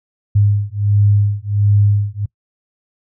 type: beating tone pair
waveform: sine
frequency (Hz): 101.8 / 103.2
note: G#2 / G#2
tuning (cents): -34 / -10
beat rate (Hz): 1.4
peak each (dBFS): -14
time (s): 0.35-2.26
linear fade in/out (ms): 10
effects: noise-tail reverb RT60 0.1 s tail -23 dB re dry